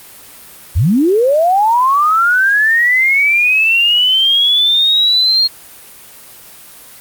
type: linear sweep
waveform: sine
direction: up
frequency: 61.74 to 4261 Hz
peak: -8 dBFS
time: 0.75-5.48 s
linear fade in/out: 20 ms
effects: white hiss -37 dBFS RMS until 7 s + Opus 32 kbps